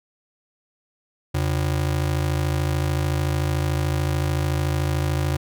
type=ring-modulated tone; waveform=square; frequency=109.7 Hz; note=A2; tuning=5 cents flat; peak=-18 dBFS; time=1.34-5.37 s; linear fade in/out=10 ms; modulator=26.8 Hz; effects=none